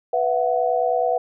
sine chord, B suspended fourth, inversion none, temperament equal with one note detuned, 493.9 / 670.4 / 740 Hz, B4 / E5 / F#5, 0 / +29 / 0 cents, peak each -22 dBFS, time 0.13-1.18 s, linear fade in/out 5 ms, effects none

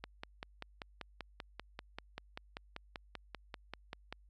click train, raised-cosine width 0.3 ms, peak -26 dBFS, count 22, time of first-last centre 0.04-4.126 s, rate 5.14 Hz, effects added 50 Hz sine -60 dBFS peak until 4.29 s

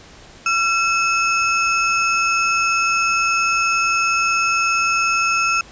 square ring-modulated tone, 1975.5 Hz, B6, in tune, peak -13 dBFS, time 0.46-5.61 s, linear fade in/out 2 ms, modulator 617 Hz, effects pink hiss -43 dBFS RMS until 5.71 s + resampled to 16000 Hz

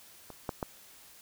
clicks, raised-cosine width 1 ms, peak -30 / -18 / -18 dBFS, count 3, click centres 0.303 / 0.492 / 0.628 s, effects white hiss -55 dBFS RMS until 1.21 s

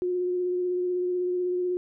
sine tone with vibrato, 360 Hz, F#4, 47 cents flat, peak -24 dBFS, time 0.02-1.77 s, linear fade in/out 0 ms, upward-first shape triangle, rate 16 Hz, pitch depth 20 cents each way, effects none

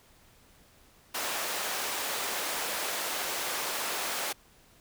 pink high-pass noise, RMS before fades -33 dBFS, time 1.14-4.33 s, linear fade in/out 10 ms, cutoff 560 Hz, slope 12 dB/octave, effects pink hiss -60 dBFS RMS until 4.8 s

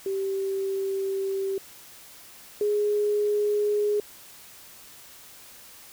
sine tone pair in turn, 388.3 / 415.9 Hz, G4 / G#4, -16 / +2 cents, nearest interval minor second, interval 118 cents, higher second, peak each -25 / -21 dBFS, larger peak second, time 0.06-1.58 / 2.61-4 s, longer first, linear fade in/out 2 ms, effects white hiss -48 dBFS RMS until 5.92 s

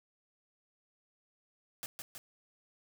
white noise with echo, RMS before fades -41 dBFS, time 1.83-1.86 s, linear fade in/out 0 ms, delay 160 ms, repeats 2, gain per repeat -3 dB, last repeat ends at 2.18 s, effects none

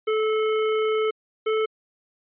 square tone pair in turn, 434.7 / 436.7 Hz, A4 / A4, -21 / -13 cents, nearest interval unison, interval 8 cents, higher second, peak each -21 dBFS, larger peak neither, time 0.07-1.11 / 1.46-1.66 s, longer first, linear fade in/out 10 ms, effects resampled to 8000 Hz

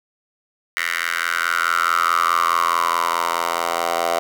10% pulse tone with high-pass filter sweep, 84.7 Hz, E2, 48 cents sharp, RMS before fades -20 dBFS, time 0.77-4.19 s, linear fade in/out 0 ms, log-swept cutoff 1800 to 720 Hz, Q 6.7, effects none

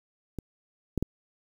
clicks, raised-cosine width 3 ms, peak -21 / -14 / -14 dBFS, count 3, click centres 0.387 / 0.977 / 1.026 s, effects 8-bit

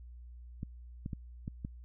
clicks, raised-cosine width 5 ms, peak -25 dBFS, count 5, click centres 0.631 / 1.061 / 1.132 / 1.479 / 1.649 s, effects added 60 Hz sine -47 dBFS peak until 1.84 s

